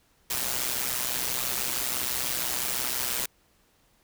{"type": "noise with amplitude modulation", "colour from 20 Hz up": "white", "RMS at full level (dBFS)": -26, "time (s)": [0.3, 3.26], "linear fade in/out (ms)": 5, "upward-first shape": "sine", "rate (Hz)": 126, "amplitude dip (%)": 75, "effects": ["pink hiss -65 dBFS RMS until 4.03 s"]}